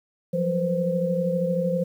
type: tone cluster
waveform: sine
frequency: 173.9 / 186.6 / 485.2 / 520 Hz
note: F3 / F#3 / B4 / C5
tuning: -7 / +15 / -31 / -11 cents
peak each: -25 / -33 / -33 / -24 dBFS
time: 0.33-1.84 s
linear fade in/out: 10 ms
effects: 9-bit